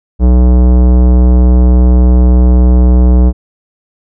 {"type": "tone with tanh clipping", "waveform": "sine", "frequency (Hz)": 61.74, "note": "B1", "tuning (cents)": 0, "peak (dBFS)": -5, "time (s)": [0.19, 3.33], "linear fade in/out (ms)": 50, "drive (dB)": 18, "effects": []}